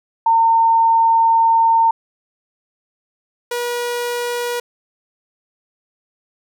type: tone pair in turn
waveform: sine / sawtooth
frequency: 910 / 482.1 Hz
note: A#5 / B4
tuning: -42 / -42 cents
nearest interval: major seventh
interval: 1100 cents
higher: first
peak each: -10 / -16 dBFS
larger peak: first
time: 0.26-1.91 / 3.51-4.6 s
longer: first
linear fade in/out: 5 ms
effects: none